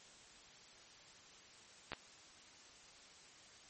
clicks, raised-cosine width 0.3 ms, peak -25 dBFS, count 2, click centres 1.919 / 1.933 s, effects white hiss -60 dBFS RMS until 3.69 s + MP3 32 kbps

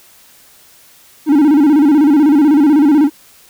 triangle tone with vibrato, 293.7 Hz, D4, in tune, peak -4 dBFS, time 1.26-3.1 s, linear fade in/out 50 ms, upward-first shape square, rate 16 Hz, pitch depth 100 cents each way, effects white hiss -45 dBFS RMS until 3.49 s

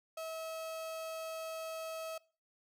35% pulse tone, 645 Hz, E5, 38 cents flat, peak -38 dBFS, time 0.17-2.18 s, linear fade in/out 5 ms, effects noise-tail reverb RT60 0.4 s tail -23 dB re dry

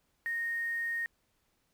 sine tone with quantisation, 1855 Hz, A#6, 9 cents flat, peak -31 dBFS, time 0.26-1.06 s, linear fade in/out 0 ms, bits 9, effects pink hiss -75 dBFS RMS until 1.73 s

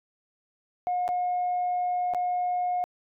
sine tone with dropouts, 719 Hz, F#5, 50 cents flat, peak -23 dBFS, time 0.87-2.84 s, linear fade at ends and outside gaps 0 ms, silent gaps 1.079-1.089 / 2.137-2.147 s, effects tanh soft clip ceiling -21 dBFS

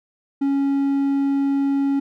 triangle tone, 277.2 Hz, C#4, in tune, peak -15 dBFS, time 0.41-2 s, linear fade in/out 10 ms, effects none

